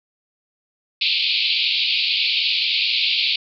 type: band-pass noise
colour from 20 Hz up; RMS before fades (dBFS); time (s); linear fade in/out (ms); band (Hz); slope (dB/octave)
white; -20; 1.01-3.36; 5; 2300 to 4600; 96
effects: none